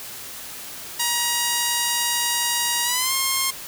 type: tone with pitch glide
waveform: 5% pulse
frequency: 951 to 1067.5 Hz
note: A#5 to C6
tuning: +34 to +34 cents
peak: -8 dBFS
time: 0.99-3.51 s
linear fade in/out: 10 ms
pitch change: +200 cents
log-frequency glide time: 2.84-3.13 s
effects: white hiss -36 dBFS RMS until 3.67 s